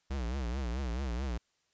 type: tone with vibrato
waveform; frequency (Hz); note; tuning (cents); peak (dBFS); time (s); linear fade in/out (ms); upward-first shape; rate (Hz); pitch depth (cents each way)
square; 63; B1; +35; -33; 0.1-1.38; 10; triangle; 4.6; 210
effects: white hiss -75 dBFS RMS until 1.73 s + resampled to 16000 Hz